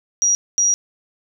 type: tone bursts at uneven times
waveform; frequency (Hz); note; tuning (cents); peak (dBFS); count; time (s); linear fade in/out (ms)
sine; 5750; F8; +50; -13; 2; 0.22-0.35 / 0.58-0.74; 0
effects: none